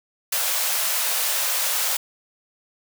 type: high-pass noise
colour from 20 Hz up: white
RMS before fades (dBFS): -23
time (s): 0.32-1.97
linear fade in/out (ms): 5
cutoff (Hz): 490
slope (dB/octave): 96
effects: none